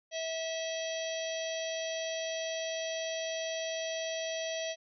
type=harmonic tone; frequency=649 Hz; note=E5; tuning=27 cents flat; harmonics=1 / 3 / 4 / 5 / 6 / 7 / 8 / 9; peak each=-35 / -44 / -45 / -42 / -48 / -49 / -55 / -44 dBFS; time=0.11-4.76 s; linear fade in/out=50 ms; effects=none